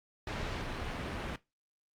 pink low-pass noise, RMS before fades -38 dBFS, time 0.27-1.36 s, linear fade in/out 2 ms, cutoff 3300 Hz, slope 12 dB/octave, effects noise-tail reverb RT60 0.2 s tail -18 dB re dry + Opus 48 kbps

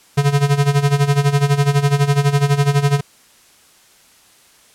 square tone with tremolo, 142.2 Hz, C#3, 45 cents sharp, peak -10 dBFS, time 0.17-3.01 s, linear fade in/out 10 ms, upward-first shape sine, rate 12 Hz, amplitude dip 80%, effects white hiss -50 dBFS RMS until 4.74 s + low-pass 11000 Hz 12 dB/octave

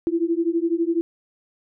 sine beating tone pair, 329.6 / 341.6 Hz, E4 / F4, 0 / -38 cents, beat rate 12 Hz, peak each -22 dBFS, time 0.07-1.01 s, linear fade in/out 0 ms, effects none

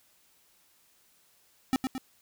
square tone with echo, 261.6 Hz, C4, in tune, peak -23 dBFS, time 1.73-1.76 s, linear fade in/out 0 ms, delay 110 ms, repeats 2, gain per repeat -5 dB, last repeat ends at 1.98 s, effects white hiss -65 dBFS RMS until 2.21 s

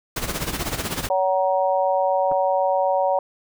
pink noise with tremolo, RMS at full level -24 dBFS, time 0.16-1.09 s, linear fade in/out 5 ms, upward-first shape sine, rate 16 Hz, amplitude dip 70%
harmonic tone, 188 Hz, F#3, 28 cents sharp, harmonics 3 / 4 / 5, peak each -20 / -22 / -24 dBFS, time 1.1-3.19 s, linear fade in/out 2 ms
clicks, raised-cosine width 1 ms, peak -20 dBFS, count 2, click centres 2.314 / 2.321 s
effects none

